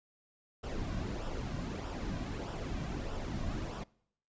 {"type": "noise with flanger", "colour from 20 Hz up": "brown", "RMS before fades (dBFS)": -38, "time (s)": [0.63, 3.84], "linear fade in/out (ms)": 10, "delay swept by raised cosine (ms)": [0.46, 2.36], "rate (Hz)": 1.6, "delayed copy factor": -0.55, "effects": ["noise-tail reverb RT60 0.7 s tail -24 dB re dry", "resampled to 16000 Hz"]}